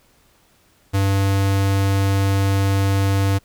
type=tone; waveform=square; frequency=98 Hz; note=G2; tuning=in tune; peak=-16 dBFS; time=0.93-3.39 s; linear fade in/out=20 ms; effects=pink hiss -57 dBFS RMS until 3.44 s